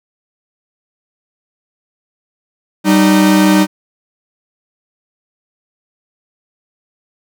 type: tone pair together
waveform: 45% pulse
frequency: 193.3 / 306.8 Hz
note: G3 / D#4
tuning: -24 / -24 cents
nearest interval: minor sixth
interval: 800 cents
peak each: -10 dBFS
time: 2.84-3.67 s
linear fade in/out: 50 ms
effects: none